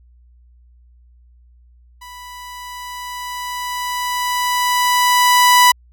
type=tone with level ramp; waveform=sawtooth; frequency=987.8 Hz; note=B5; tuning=in tune; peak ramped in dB=-31 to -3 dBFS; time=2.01-5.72 s; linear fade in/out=10 ms; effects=added 60 Hz sine -46 dBFS peak until 5.92 s